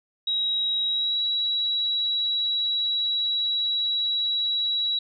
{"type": "tone with pitch glide", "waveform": "sine", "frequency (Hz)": [3835, 3895], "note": ["A#7", "B7"], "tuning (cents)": [48, -25], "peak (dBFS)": -22, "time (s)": [0.27, 4.99], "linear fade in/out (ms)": 5, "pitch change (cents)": 27, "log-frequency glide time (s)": [0.86, 1.19], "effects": []}